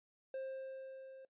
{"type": "tone with level ramp", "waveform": "triangle", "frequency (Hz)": 530, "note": "C5", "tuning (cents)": 22, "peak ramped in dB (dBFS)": [-37, -50], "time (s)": [0.34, 1.25], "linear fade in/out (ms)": 2, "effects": ["noise-tail reverb RT60 0.1 s tail -20 dB re dry", "resampled to 8000 Hz"]}